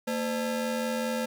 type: ring-modulated tone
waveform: 35% pulse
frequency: 370.9 Hz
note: F#4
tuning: 4 cents sharp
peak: -23 dBFS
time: 0.07-1.26 s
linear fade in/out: 10 ms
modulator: 143 Hz
effects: none